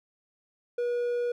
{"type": "tone", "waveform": "triangle", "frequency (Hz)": 482.6, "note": "B4", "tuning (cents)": -40, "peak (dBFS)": -24, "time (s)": [0.78, 1.32], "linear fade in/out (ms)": 5, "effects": []}